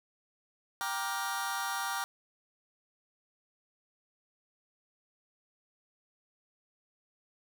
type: chord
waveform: sawtooth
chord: G minor seventh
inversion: none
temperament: just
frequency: 784 / 940.8 / 1176 / 1411.2 Hz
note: G5 / Bb5 / D6 / F6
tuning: 0 / +16 / +2 / +18 cents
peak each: -34 dBFS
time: 0.81-2.04 s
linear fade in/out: 0 ms
effects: none